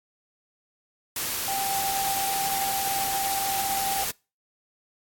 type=tone in noise; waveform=sine; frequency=784 Hz; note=G5; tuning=in tune; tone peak=-27 dBFS; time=1.48-4.04 s; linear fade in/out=2 ms; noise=white; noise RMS=-29 dBFS; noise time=1.16-4.11 s; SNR=-1 dB; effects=noise-tail reverb RT60 0.3 s tail -24 dB re dry + AAC 64 kbps